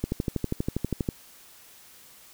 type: click train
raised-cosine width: 3 ms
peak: -13 dBFS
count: 14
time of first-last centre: 0.04-1.088 s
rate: 12.4 Hz
effects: white hiss -52 dBFS RMS until 2.33 s